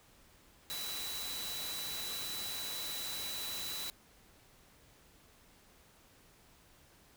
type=tone in noise; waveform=sine; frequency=3951 Hz; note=B7; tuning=in tune; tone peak=-41 dBFS; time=0.7-3.9 s; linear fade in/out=0 ms; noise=white; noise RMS=-42 dBFS; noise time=0.7-3.9 s; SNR=-2 dB; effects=pink hiss -63 dBFS RMS until 7.16 s